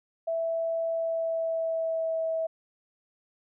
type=tone with pitch glide; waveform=sine; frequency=659.3 to 649.1 Hz; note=E5 to E5; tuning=0 to -27 cents; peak=-26 dBFS; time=0.27-2.47 s; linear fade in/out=10 ms; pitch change=-27 cents; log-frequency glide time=0.91-2.23 s; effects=none

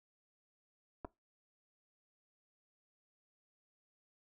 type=clicks; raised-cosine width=1 ms; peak=-30 dBFS; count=2; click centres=1.047 / 1.05 s; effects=noise-tail reverb RT60 0.2 s tail -20 dB re dry

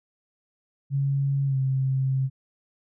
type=tone with pitch glide; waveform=sine; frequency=138.59 to 133.02 Hz; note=C#3 to C3; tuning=0 to +29 cents; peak=-21 dBFS; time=0.9-2.3 s; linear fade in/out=50 ms; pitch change=-71 cents; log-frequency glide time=1.46-1.57 s; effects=none

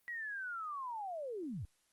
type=linear sweep; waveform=sine; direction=down; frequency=1941 to 73 Hz; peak=-39 dBFS; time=0.08-1.65 s; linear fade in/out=0 ms; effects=white hiss -75 dBFS RMS until 1.92 s + Opus 32 kbps

